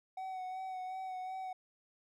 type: tone with vibrato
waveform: triangle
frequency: 749 Hz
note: F#5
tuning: 21 cents sharp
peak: -37 dBFS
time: 0.17-1.53 s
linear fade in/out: 5 ms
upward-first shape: sine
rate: 2.7 Hz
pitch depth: 24 cents each way
effects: none